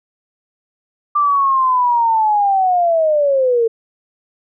sine linear sweep, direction down, 1184 to 447.3 Hz, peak -11 dBFS, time 1.15-3.68 s, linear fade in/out 10 ms, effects none

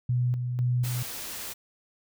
sine tone with tremolo, 123.47 Hz, B2, in tune, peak -22 dBFS, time 0.09-1.03 s, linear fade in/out 5 ms, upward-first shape square, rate 2 Hz, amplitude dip 45%
white noise, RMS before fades -37 dBFS, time 0.83-1.54 s, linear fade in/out 20 ms
effects none

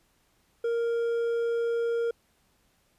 triangle tone with hard clipping, 466.2 Hz, A#4, in tune, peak -26 dBFS, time 0.64-2.11 s, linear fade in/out 5 ms, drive 7 dB, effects pink hiss -68 dBFS RMS until 2.98 s + resampled to 32000 Hz

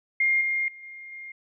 sine tone with level steps, 2122 Hz, C7, 24 cents sharp, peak -19 / -23 / -42 / -39 / -37 dBFS, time 0.2-1.32 s, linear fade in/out 5 ms, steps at 0.41 / 0.68 / 0.83 / 1.12 s, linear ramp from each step 2 ms, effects none

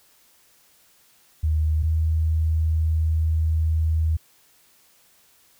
sine tone pair in turn, 77.78 / 79.64 Hz, D#2 / D#2, 0 / +41 cents, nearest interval unison, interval 41 cents, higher second, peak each -18 dBFS, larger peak neither, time 1.43-1.83 / 1.83-4.17 s, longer second, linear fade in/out 10 ms, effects white hiss -58 dBFS RMS until 5.59 s

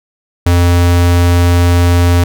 square tone, 87.31 Hz, F2, in tune, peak -7 dBFS, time 0.46-2.24 s, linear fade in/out 5 ms, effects none

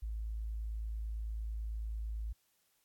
sine tone, 54.5 Hz, A1, 16 cents flat, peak -36 dBFS, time 0.02-2.33 s, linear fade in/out 10 ms, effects white hiss -75 dBFS RMS until 2.84 s + AAC 64 kbps

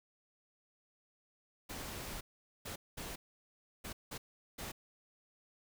pink noise bursts at uneven times, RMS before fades -44 dBFS, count 6, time 1.69-2.21 / 2.65-2.76 / 2.97-3.16 / 3.84-3.93 / 4.11-4.18 / 4.58-4.72 s, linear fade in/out 10 ms, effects none

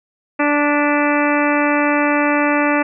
harmonic tone with a mistuned harmonic, 292.7 Hz, D4, 6 cents flat, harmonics 1 / 2 / 3 / 4 / 5 / 6 / 7 / 8 / 9, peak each -17 / -20 / -22 / -23 / -24 / -25 / -25 / -26 / -27 dBFS, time 0.39-2.83 s, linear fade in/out 10 ms, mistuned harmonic 7, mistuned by -35 cents, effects none

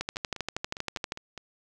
two click trains, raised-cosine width 0.2 ms, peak -13 / -22 dBFS, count 15 / 7, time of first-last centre 0.01-1.121 / 0.16-1.377 s, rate 12.6 / 4.93 Hz, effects none

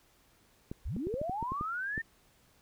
clicks, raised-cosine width 3 ms, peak -25 dBFS, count 10, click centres 0.715 / 0.965 / 1.07 / 1.141 / 1.215 / 1.296 / 1.427 / 1.52 / 1.611 / 1.978 s
sine linear sweep, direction up, 30.35 to 1840 Hz, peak -33 dBFS, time 0.85-2.02 s, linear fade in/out 10 ms
effects pink hiss -66 dBFS RMS until 2.61 s

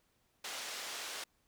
white band-pass noise, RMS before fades -43 dBFS, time 0.44-1.24 s, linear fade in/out 5 ms, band 420 to 5900 Hz, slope 12 dB/octave, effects pink hiss -75 dBFS RMS until 1.47 s

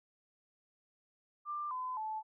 sine tone with pitch steps, 1188 / 1016.4 / 869.7 Hz, D6 / B5 / A5, +20 / +49 / -20 cents, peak -36 dBFS, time 1.45-2.23 s, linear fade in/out 50 ms, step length 260 ms, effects none

